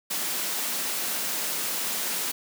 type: high-pass noise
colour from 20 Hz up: white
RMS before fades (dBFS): -29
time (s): 0.1-2.32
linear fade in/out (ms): 10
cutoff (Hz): 160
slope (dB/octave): 96
effects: none